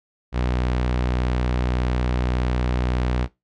sawtooth tone, 61.74 Hz, B1, in tune, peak -16 dBFS, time 0.32-3.28 s, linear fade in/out 50 ms, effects noise-tail reverb RT60 0.2 s tail -20 dB re dry + low-pass 4000 Hz 12 dB/octave

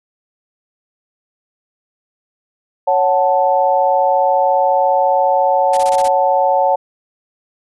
sine chord, F# minor, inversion second, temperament equal, 554.4 / 740 / 880 Hz, C#5 / F#5 / A5, 0 / 0 / 0 cents, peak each -15 dBFS, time 2.87-6.76 s, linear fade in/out 10 ms
white noise bursts, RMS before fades -26 dBFS, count 6, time 5.73-6.082 s, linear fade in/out 5 ms, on 42 ms, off 20 ms
effects resampled to 24000 Hz

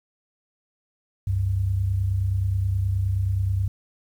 sine tone pair together, 67.73 / 97.2 Hz, C#2 / G2, -40 / -14 cents, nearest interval tritone, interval 626 cents, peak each -28 / -21 dBFS, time 1.27-3.68 s, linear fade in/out 5 ms, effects 9-bit

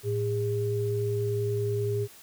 sine tone pair together, 111.2 / 407.4 Hz, A2 / G#4, +19 / -33 cents, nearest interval octave + minor seventh, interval 2248 cents, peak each -28 dBFS, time 0.03-2.08 s, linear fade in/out 50 ms, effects white hiss -51 dBFS RMS until 2.22 s

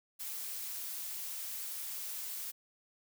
blue noise, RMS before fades -41 dBFS, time 0.19-2.52 s, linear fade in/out 20 ms, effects none

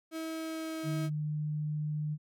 35% pulse tone with pitch glide, 321.9 to 319.5 Hz, E4 to D#4, -41 to +46 cents, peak -34 dBFS, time 0.11-1.1 s, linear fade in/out 50 ms, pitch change -13 cents, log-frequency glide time 0.31-0.83 s
sine tone, 151.2 Hz, D#3, 49 cents flat, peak -31 dBFS, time 0.83-2.18 s, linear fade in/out 50 ms
effects none

